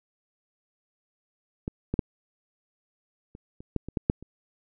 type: clicks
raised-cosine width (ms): 3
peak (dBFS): -17 / -14 / -9 / -30 / -30 / -13 / -23 / -13 / -7 / -30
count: 10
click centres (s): 1.679 / 1.94 / 1.992 / 3.351 / 3.605 / 3.763 / 3.886 / 3.972 / 4.099 / 4.226
effects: none